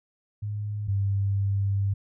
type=tone pair in turn; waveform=sine; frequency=104.2 / 99.09 Hz; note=G#2 / G2; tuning=+6 / +19 cents; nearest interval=minor second; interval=87 cents; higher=first; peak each=-28 / -22 dBFS; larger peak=second; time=0.42-0.88 / 0.88-1.94 s; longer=second; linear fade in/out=10 ms; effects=none